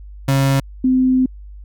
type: tone pair in turn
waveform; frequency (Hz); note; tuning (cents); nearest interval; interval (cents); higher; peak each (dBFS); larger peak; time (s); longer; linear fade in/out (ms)
35% pulse / sine; 136.4 / 257.5; C#3 / C4; -28 / -28; major seventh; 1100; second; -11; neither; 0.28-0.6 / 0.84-1.26; second; 5
effects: added 50 Hz sine -33 dBFS peak until 1.64 s